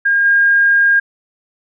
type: tone with level steps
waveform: sine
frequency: 1617 Hz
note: G#6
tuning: 47 cents flat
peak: -10 / -8 dBFS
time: 0.05-1 s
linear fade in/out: 10 ms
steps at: 0.24 s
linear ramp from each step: 20 ms
effects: none